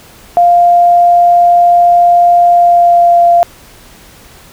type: tone with pitch glide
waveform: sine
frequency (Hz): 698.5 to 691.3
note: F5 to F5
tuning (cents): 0 to -18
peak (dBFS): -3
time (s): 0.37-3.43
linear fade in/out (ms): 0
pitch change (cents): -18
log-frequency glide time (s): 2.49-3.23
effects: pink hiss -38 dBFS RMS until 4.52 s